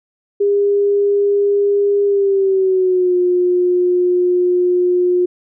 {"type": "tone with pitch glide", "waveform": "sine", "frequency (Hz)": [404.5, 358.3], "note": ["G#4", "F4"], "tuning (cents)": [-46, 44], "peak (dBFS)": -11, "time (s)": [0.4, 5.26], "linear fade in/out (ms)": 10, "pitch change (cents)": -210, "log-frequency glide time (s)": [2.05, 3.16], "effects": []}